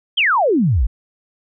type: exponential sweep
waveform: sine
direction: down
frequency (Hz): 3322 to 46.1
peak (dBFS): -12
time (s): 0.17-0.87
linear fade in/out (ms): 10
effects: none